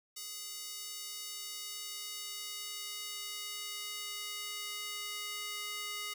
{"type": "tone with high-pass filter sweep", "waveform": "square", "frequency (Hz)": 415.3, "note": "G#4", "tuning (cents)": 0, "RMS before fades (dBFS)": -42, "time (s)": [0.16, 6.14], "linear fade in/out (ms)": 10, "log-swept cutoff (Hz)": [4900, 2100], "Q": 0.96, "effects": []}